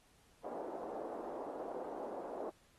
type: band-pass noise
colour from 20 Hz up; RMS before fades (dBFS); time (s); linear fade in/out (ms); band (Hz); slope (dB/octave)
white; -44; 0.43-2.51; 20; 300 to 740; 24
effects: pink hiss -69 dBFS RMS until 2.78 s + AAC 32 kbps